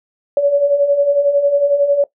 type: beating tone pair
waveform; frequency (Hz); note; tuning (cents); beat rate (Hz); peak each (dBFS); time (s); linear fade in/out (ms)
sine; 560 / 571; C#5 / D5; +18 / -49; 11; -18 / -11; 0.37-2.04; 2
effects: noise-tail reverb RT60 0.1 s tail -17 dB re dry